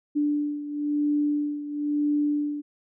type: beating tone pair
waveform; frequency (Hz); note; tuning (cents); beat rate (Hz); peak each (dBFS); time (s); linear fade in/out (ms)
sine; 293.7 / 294.7; D4 / D4; 0 / +6; 1; -24 / -29; 0.15-2.62; 20
effects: none